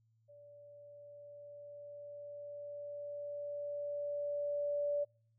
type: tone with level ramp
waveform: sine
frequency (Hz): 580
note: D5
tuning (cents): -22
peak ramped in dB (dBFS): -55 to -31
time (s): 0.28-5.05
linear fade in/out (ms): 20
effects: noise-tail reverb RT60 0.5 s tail -26 dB re dry + added 112 Hz sine -70 dBFS peak until 5.38 s